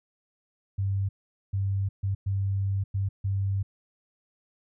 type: tone bursts at uneven times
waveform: sine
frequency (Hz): 98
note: G2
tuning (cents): 0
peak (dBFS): -24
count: 6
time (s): 0.78-1.09 / 1.53-1.89 / 2.03-2.15 / 2.26-2.84 / 2.94-3.09 / 3.24-3.63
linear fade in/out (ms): 10
effects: none